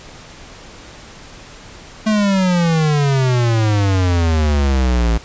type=exponential sweep; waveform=square; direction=down; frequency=219.5 to 55 Hz; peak=-13 dBFS; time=2.06-5.18 s; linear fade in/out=10 ms; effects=pink hiss -38 dBFS RMS until 5.24 s + resampled to 16000 Hz